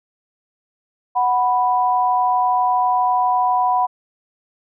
sine tone pair together, 740 / 987.8 Hz, F#5 / B5, 0 / 0 cents, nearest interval perfect fourth, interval 500 cents, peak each -17 dBFS, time 1.15-3.87 s, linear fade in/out 20 ms, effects none

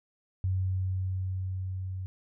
sine tone with level ramp, 93.6 Hz, F#2, 20 cents sharp, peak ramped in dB -25 to -33 dBFS, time 0.44-2.06 s, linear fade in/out 0 ms, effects none

